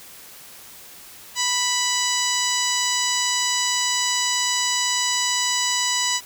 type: harmonic tone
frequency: 987.8 Hz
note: B5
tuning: in tune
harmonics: 1 / 2 / 3 / 4 / 5 / 6 / 7 / 8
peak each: -28 / -28 / -28 / -28 / -28 / -28 / -28 / -28 dBFS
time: 1.35-6.21 s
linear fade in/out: 50 ms
effects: white hiss -43 dBFS RMS until 6.25 s